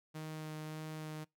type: tone with vibrato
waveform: sawtooth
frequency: 155.56 Hz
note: D#3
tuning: in tune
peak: -38 dBFS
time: 0.14-1.25 s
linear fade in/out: 20 ms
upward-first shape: sine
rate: 1.7 Hz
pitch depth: 10 cents each way
effects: noise-tail reverb RT60 0.2 s tail -25 dB re dry